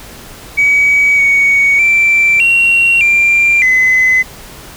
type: tone with pitch steps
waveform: sine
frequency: 2270 / 2237 / 2342 / 2743 / 2377 / 2030 Hz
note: C#7 / C#7 / D7 / F7 / D7 / B6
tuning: +41 / +15 / -5 / -32 / +20 / +47 cents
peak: -5 dBFS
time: 0.57-4.23 s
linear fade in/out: 20 ms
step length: 610 ms
effects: tanh soft clip ceiling -3 dBFS + pink hiss -33 dBFS RMS until 4.76 s